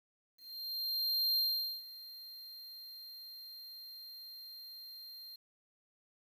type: tone with ADSR envelope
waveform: square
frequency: 4186 Hz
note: C8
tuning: in tune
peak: -29 dBFS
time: 0.37-5.36 s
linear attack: 1000 ms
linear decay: 450 ms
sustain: -19 dB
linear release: 6 ms
effects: 11-bit